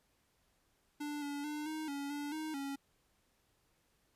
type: tone with pitch steps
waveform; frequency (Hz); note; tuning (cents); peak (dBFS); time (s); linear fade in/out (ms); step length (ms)
square; 294.3 / 286.6 / 299.8 / 312 / 282 / 290 / 312.2 / 277.2; D4 / D4 / D4 / D#4 / C#4 / D4 / D#4 / C#4; +4 / -42 / +36 / +5 / +30 / -22 / +6 / 0; -39; 1-2.76; 10; 220
effects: pink hiss -75 dBFS RMS until 4.15 s + resampled to 32000 Hz